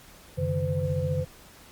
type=tone cluster; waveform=sine; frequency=92.4 / 139.5 / 154.2 / 509 Hz; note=F#2 / C#3 / D#3 / C5; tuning=-2 / +11 / -15 / -48 cents; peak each=-30 dBFS; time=0.37-1.25 s; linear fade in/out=20 ms; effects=pink hiss -51 dBFS RMS until 1.71 s + Opus 48 kbps